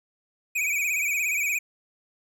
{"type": "tone with vibrato", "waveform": "square", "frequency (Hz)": 2387, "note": "D7", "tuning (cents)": 28, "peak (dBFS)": -24, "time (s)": [0.55, 1.59], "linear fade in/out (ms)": 10, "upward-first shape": "sine", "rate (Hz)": 17, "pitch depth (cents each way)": 100, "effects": []}